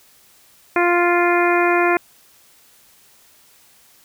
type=harmonic tone; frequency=349.2 Hz; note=F4; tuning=in tune; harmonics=1 / 2 / 3 / 4 / 5 / 6 / 7; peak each=-17 / -20 / -22 / -23 / -24 / -25 / -25 dBFS; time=0.76-1.97 s; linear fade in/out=2 ms; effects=white hiss -52 dBFS RMS until 4.04 s